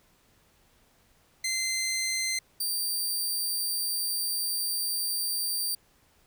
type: tone pair in turn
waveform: 15% pulse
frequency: 2072 / 4682 Hz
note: C7 / D8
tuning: -17 / -6 cents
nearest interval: octave + major second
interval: 1411 cents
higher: second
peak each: -21 / -21 dBFS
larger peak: neither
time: 1.44-2.39 / 2.6-5.75 s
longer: second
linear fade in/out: 5 ms
effects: pink hiss -64 dBFS RMS until 6.26 s